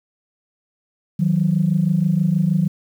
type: tone pair together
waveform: sine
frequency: 158.47 / 184.8 Hz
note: D#3 / F#3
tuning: +32 / -2 cents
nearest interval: minor third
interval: 266 cents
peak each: -17 dBFS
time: 1.19-2.68 s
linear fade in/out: 10 ms
effects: tanh soft clip ceiling -7 dBFS + 8-bit